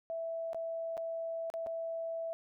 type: tone with dropouts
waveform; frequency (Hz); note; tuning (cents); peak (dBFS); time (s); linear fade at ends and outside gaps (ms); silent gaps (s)
sine; 659.3; E5; 0; -35; 0.1-2.33; 0; 0.532-0.546 / 0.97-0.977 / 1.501-1.539 / 1.663-1.669
effects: none